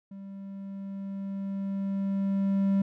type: tone with level ramp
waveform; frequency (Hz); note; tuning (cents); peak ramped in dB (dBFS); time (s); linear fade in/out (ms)
triangle; 196; G3; 0; -38 to -19; 0.11-2.82; 5
effects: none